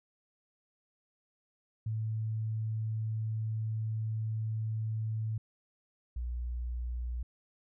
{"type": "tone pair in turn", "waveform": "sine", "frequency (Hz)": [110, 60.4], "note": ["A2", "B1"], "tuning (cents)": [0, -38], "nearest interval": "minor seventh", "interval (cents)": 1038, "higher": "first", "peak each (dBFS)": [-31, -33], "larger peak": "first", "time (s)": [[1.86, 5.38], [6.16, 7.23]], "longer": "first", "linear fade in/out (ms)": 5, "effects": []}